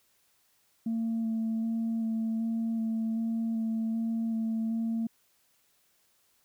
sine tone with vibrato, 225.5 Hz, A3, 43 cents sharp, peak -26 dBFS, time 0.86-5.07 s, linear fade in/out 5 ms, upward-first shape square, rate 1.3 Hz, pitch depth 12 cents each way, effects tanh soft clip ceiling -25 dBFS + white hiss -69 dBFS RMS until 6.44 s

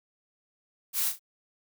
blue noise with echo, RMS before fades -28 dBFS, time 0.93-1.13 s, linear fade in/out 50 ms, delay 33 ms, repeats 2, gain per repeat -9 dB, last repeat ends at 1.196 s, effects none

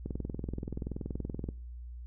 click train, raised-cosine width 3 ms, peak -23 dBFS, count 31, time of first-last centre 0.06-1.489 s, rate 21 Hz, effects noise-tail reverb RT60 0.4 s tail -21 dB re dry + added 60 Hz sine -41 dBFS peak until 2.06 s

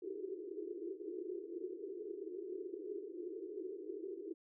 pink band-pass noise, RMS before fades -45 dBFS, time 0.02-4.34 s, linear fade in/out 10 ms, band 330 to 430 Hz, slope 96 dB/octave, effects none

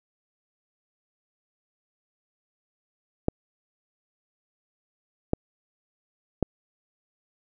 clicks, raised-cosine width 2 ms, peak -8 dBFS, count 3, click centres 3.284 / 5.334 / 6.427 s, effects none

